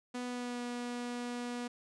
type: tone with pitch glide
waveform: sawtooth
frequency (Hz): 246.9 to 242.7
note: B3 to B3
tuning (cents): 0 to -30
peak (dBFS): -33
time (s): 0.14-1.68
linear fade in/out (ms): 10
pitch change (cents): -30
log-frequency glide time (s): 0.25-0.61
effects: resampled to 22050 Hz